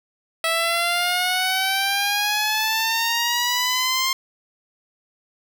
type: exponential sweep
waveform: 10% pulse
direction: up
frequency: 653 to 1061 Hz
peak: -11 dBFS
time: 0.44-4.13 s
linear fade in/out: 2 ms
effects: none